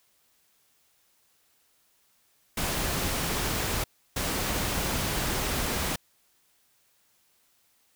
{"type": "noise bursts at uneven times", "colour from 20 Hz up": "pink", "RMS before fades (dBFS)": -29, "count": 2, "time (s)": [[2.57, 3.84], [4.16, 5.96]], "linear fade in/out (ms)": 5, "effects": ["white hiss -67 dBFS RMS until 7.95 s"]}